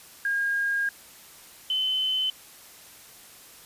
sine tone pair in turn, 1623 / 3048 Hz, G#6 / G7, -40 / -49 cents, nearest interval major seventh, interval 1091 cents, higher second, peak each -23 dBFS, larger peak neither, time 0.25-0.89 / 1.7-2.3 s, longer first, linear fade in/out 2 ms, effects white hiss -49 dBFS RMS until 3.65 s + resampled to 32000 Hz

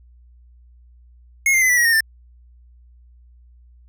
square tone with pitch steps, 2165 / 2096 / 2029 / 1964.8 / 1902.2 / 1841.7 / 1783.1 Hz, C#7 / C7 / B6 / B6 / A#6 / A#6 / A6, -41 / +2 / +46 / -9 / +35 / -21 / +23 cents, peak -14 dBFS, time 1.46-2.006 s, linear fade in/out 2 ms, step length 78 ms, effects added 60 Hz sine -46 dBFS peak until 3.88 s

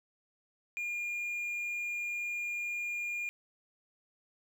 triangle tone, 2417 Hz, D7, 49 cents sharp, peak -32 dBFS, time 0.77-3.29 s, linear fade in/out 0 ms, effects none

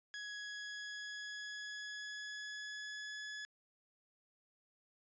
sawtooth tone with pitch glide, 1672 to 1700.2 Hz, G#6 to G#6, +11 to +40 cents, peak -40 dBFS, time 0.14-3.45 s, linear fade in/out 0 ms, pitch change +29 cents, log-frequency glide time 0.38-3.18 s, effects resampled to 16000 Hz

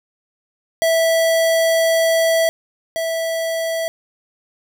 square tone pair in turn, 656 / 656 Hz, E5 / E5, -9 / -9 cents, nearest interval unison, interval 0 cents, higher neither, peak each -14 / -20 dBFS, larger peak first, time 0.82-2.49 / 2.96-3.88 s, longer first, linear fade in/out 0 ms, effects none

